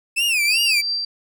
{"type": "tone with vibrato", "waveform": "40% pulse", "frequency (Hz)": 2569, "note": "E7", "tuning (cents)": -45, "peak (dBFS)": -16, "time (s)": [0.16, 0.82], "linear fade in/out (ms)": 20, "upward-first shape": "sine", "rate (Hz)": 2.7, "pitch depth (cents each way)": 180}
{"type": "tone with tremolo", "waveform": "sine", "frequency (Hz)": 4699, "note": "D8", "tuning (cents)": 0, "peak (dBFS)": -19, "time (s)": [0.45, 1.05], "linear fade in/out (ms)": 5, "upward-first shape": "triangle", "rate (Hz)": 4.8, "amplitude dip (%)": 35}
{"effects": []}